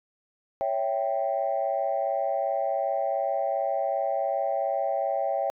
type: chord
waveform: sine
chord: C# diminished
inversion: none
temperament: equal with one note detuned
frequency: 556.6 / 659.3 / 784 Hz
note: C#5 / E5 / G5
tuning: +7 / 0 / 0 cents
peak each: -28 dBFS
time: 0.61-5.5 s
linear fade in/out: 0 ms
effects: tanh soft clip ceiling -16 dBFS

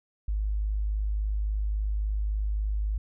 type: tone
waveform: sine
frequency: 51.8 Hz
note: G#1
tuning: 4 cents flat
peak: -25 dBFS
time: 0.28-2.98 s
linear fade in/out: 5 ms
effects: none

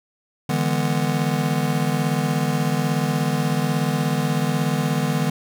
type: chord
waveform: square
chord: E dominant seventh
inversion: third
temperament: just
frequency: 148.33 / 164.81 / 206 / 247.2 Hz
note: D3 / E3 / G#3 / B3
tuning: +18 / 0 / -14 / +2 cents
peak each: -24 / -25 / -28 / -27 dBFS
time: 0.49-5.3 s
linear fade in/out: 5 ms
effects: none

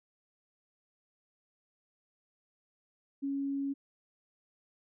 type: tone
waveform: sine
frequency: 277.2 Hz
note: C#4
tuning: in tune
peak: -31 dBFS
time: 3.22-3.74 s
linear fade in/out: 20 ms
effects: none

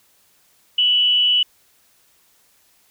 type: tone with frequency modulation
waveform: sine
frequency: 2960 Hz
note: F#7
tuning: in tune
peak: -13 dBFS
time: 0.78-1.43 s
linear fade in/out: 5 ms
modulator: 252 Hz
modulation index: 0.27
effects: white hiss -58 dBFS RMS until 2.9 s

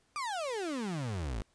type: exponential sweep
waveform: 35% pulse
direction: down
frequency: 1224 to 49 Hz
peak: -32 dBFS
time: 0.16-1.42 s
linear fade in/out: 0 ms
effects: pink hiss -71 dBFS RMS until 1.54 s + resampled to 22050 Hz

